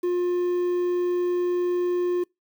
triangle tone with quantisation, 354.9 Hz, F4, 28 cents sharp, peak -19 dBFS, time 0.03-2.24 s, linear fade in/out 10 ms, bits 8, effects noise-tail reverb RT60 0.2 s tail -26 dB re dry

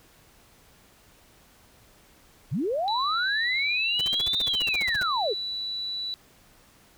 sine linear two-way sweep, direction up then down, 99.1 to 3700 to 351.9 Hz, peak -24 dBFS, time 2.51-5.34 s, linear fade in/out 20 ms, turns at 4.39 s
sine tone, 3951 Hz, B7, in tune, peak -29 dBFS, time 2.88-6.14 s, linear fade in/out 0 ms
pink noise bursts, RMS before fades -36 dBFS, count 16, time 3.99-5.03 s, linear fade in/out 2 ms, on 20 ms, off 48 ms
effects pink hiss -57 dBFS RMS until 6.97 s

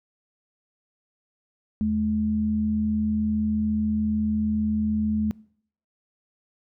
sine tone pair together, 80.31 / 214.4 Hz, E2 / A3, -45 / -45 cents, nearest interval octave + perfect fourth, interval 1700 cents, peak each -31 / -21 dBFS, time 1.81-5.31 s, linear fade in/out 0 ms, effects noise-tail reverb RT60 0.6 s tail -23 dB re dry

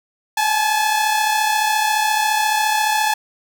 sawtooth tone pair together, 830.6 / 865 Hz, G#5 / A5, 0 / -30 cents, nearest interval minor second, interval 70 cents, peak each -18 / -13 dBFS, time 0.37-3.14 s, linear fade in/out 5 ms, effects none

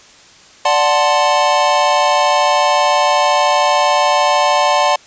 square chord, D dominant seventh, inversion none, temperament equal, 587.3 / 740 / 880 / 1046.5 Hz, D5 / F#5 / A5 / C6, 0 / 0 / 0 / 0 cents, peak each -17 dBFS, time 0.65-4.96 s, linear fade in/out 5 ms, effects white hiss -43 dBFS RMS until 5.06 s + resampled to 16000 Hz

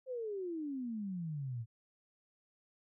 sine exponential sweep, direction down, 531 to 110.1 Hz, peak -37 dBFS, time 0.06-1.66 s, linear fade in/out 50 ms, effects none

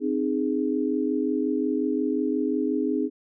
sine chord, Ab major, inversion first, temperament equal with one note detuned, 261.6 / 307.2 / 415.3 Hz, C4 / Eb4 / Ab4, 0 / -22 / 0 cents, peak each -26 / -26 / -28 dBFS, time 0-3.1 s, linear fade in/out 50 ms, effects none

